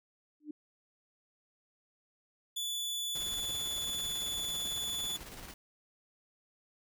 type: tone with exponential growth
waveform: sine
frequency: 300 Hz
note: D4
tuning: 37 cents sharp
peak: -35 dBFS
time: 0.4-0.51 s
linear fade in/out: 5 ms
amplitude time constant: 23 ms
type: tone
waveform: sawtooth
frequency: 3461 Hz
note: A7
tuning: 29 cents flat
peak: -31 dBFS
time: 2.56-5.17 s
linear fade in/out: 10 ms
type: noise with tremolo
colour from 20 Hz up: pink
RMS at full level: -46 dBFS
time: 3.15-5.54 s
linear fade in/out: 2 ms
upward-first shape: square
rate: 18 Hz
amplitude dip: 40%
effects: none